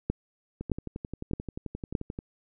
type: two click trains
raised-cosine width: 3 ms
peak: -22 / -13 dBFS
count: 19 / 4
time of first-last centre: 0.61-2.189 / 0.1-1.952 s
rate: 11.4 / 1.62 Hz
effects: none